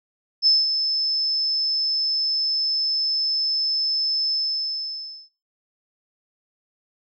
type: tone with ADSR envelope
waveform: sine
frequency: 5250 Hz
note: E8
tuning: 8 cents flat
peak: -12 dBFS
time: 0.42-5.29 s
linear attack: 46 ms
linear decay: 190 ms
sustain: -8 dB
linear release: 970 ms
effects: noise-tail reverb RT60 0.4 s tail -25 dB re dry